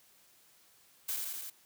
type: noise with echo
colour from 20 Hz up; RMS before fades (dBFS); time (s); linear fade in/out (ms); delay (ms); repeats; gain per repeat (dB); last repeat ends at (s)
blue; -35; 1.08-1.17; 10; 83; 4; -2; 1.502
effects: white hiss -64 dBFS RMS until 1.65 s + high-pass 60 Hz 12 dB/octave